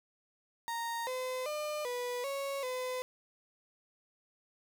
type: tone with pitch steps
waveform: 35% pulse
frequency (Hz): 929 / 511 / 602 / 491 / 553 / 507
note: A#5 / C5 / D5 / B4 / C#5 / B4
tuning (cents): -6 / -41 / +43 / -10 / -4 / +45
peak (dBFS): -33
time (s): 0.68-3.02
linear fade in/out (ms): 0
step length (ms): 390
effects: none